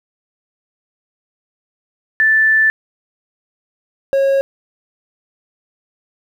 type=tone pair in turn; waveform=sine / triangle; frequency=1760 / 546.1 Hz; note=A6 / C#5; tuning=0 / -26 cents; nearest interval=octave + minor sixth; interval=2026 cents; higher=first; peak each=-9 / -9 dBFS; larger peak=neither; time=2.2-2.7 / 4.13-4.41 s; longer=first; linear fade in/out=0 ms; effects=8-bit